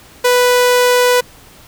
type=tone; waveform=sawtooth; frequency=493.9 Hz; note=B4; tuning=in tune; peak=-5 dBFS; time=0.24-1.21 s; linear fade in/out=10 ms; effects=pink hiss -42 dBFS RMS until 1.67 s